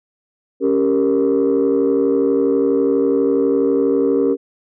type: chord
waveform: sine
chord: G diminished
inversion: second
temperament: equal with one note detuned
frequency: 277.2 / 394 / 466.2 Hz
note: Db4 / G4 / Bb4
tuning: 0 / +9 / 0 cents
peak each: -16 dBFS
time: 0.6-4.37 s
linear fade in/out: 50 ms
effects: tanh soft clip ceiling -8 dBFS